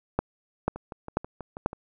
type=two click trains; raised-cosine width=1 ms; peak=-23 / -9 dBFS; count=7 / 4; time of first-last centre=0.76-1.731 / 0.19-1.661 s; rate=6.18 / 2.04 Hz; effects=none